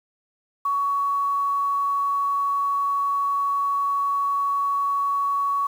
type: tone with quantisation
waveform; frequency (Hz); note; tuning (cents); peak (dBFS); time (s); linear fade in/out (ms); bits
sine; 1122; C#6; +21; -20; 0.65-5.67; 5; 8
effects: none